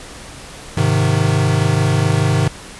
square chord, Ab major, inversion none, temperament equal, 103.83 / 130.81 / 155.56 Hz, Ab2 / C3 / Eb3, 0 / 0 / 0 cents, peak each -18 dBFS, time 0.77-2.48 s, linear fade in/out 5 ms, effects pink hiss -35 dBFS RMS until 2.79 s + resampled to 24000 Hz

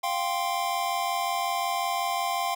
square chord, F suspended second, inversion none, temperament equal, 698.5 / 784 / 1046.5 Hz, F5 / G5 / C6, 0 / 0 / 0 cents, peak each -31 dBFS, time 0.03-2.55 s, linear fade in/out 10 ms, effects none

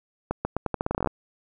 accelerating click train, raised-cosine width 1 ms, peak -11 dBFS, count 15, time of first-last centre 0.31-1.073 s, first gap 140 ms, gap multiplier 0.83, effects none

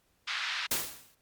pink band-pass noise, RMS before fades -34 dBFS, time 0.27-0.67 s, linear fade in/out 10 ms, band 1300 to 4500 Hz, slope 24 dB/octave
white noise with exponential decay, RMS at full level -26 dBFS, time 0.71-1.15 s, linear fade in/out 5 ms, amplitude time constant 94 ms
effects pink hiss -71 dBFS RMS until 1.21 s + MP3 96 kbps

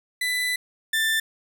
30% pulse tone pair in turn, 1994 / 1776.5 Hz, B6 / A6, +16 / +16 cents, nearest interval major second, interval 200 cents, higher first, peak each -20 / -18 dBFS, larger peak second, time 0.21-0.56 / 0.93-1.2 s, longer first, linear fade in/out 5 ms, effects none

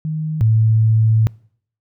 sine tone pair in turn, 156.1 / 110.67 Hz, D#3 / A2, +6 / +11 cents, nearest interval tritone, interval 595 cents, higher first, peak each -19 / -10 dBFS, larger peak second, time 0.05-0.41 / 0.41-1.27 s, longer second, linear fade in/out 0 ms, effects noise-tail reverb RT60 0.6 s tail -25 dB re dry

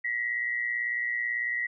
sine tone pair together, 1918.9 / 2037 Hz, A#6 / C7, +50 / -47 cents, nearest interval minor second, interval 103 cents, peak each -28 / -34 dBFS, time 0.04-1.67 s, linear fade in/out 10 ms, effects none

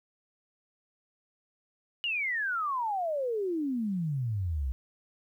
sine exponential sweep, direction down, 2918 to 61.5 Hz, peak -28 dBFS, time 2.04-4.72 s, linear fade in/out 0 ms, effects 11-bit

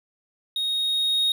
triangle tone with level ramp, 3738 Hz, A#7, 4 cents sharp, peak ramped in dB -22 to -17 dBFS, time 0.56-1.32 s, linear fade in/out 2 ms, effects none

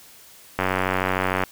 click train, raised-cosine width 0.5 ms, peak -6 dBFS, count 80, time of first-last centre 0.59-1.437 s, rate 93.3 Hz, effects white hiss -48 dBFS RMS until 1.51 s

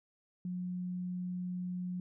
sine tone, 180.3 Hz, F#3, 45 cents flat, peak -35 dBFS, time 0.45-2 s, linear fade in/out 2 ms, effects none

